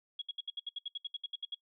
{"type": "tone bursts", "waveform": "sine", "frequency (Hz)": 3322, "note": "G#7", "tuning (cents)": 0, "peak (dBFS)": -35, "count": 15, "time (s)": [0.19, 1.547], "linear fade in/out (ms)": 5, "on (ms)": 27, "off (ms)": 68, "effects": ["noise-tail reverb RT60 0.1 s tail -20 dB re dry"]}